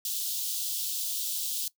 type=high-pass noise; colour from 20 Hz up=white; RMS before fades=-32 dBFS; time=0.05-1.68 s; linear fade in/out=2 ms; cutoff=3100 Hz; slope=48 dB/octave; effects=noise-tail reverb RT60 0.1 s tail -19 dB re dry